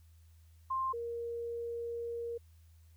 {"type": "tone pair in turn", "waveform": "sine", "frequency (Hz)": [1054, 469], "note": ["C6", "A#4"], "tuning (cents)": [12, 11], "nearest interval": "octave + major second", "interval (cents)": 1401, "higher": "first", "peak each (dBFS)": [-31, -36], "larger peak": "first", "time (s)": [[0.7, 0.93], [0.93, 2.38]], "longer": "second", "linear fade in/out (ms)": 10, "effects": ["added 81 Hz sine -57 dBFS peak until 2.96 s", "white hiss -73 dBFS RMS until 2.96 s"]}